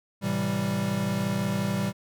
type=chord; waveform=square; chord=A minor seventh; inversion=none; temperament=equal; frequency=110 / 130.81 / 164.81 / 196 Hz; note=A2 / C3 / E3 / G3; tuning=0 / 0 / 0 / 0 cents; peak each=-34 / -34 / -34 / -28 dBFS; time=0.21-1.93 s; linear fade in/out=50 ms; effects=none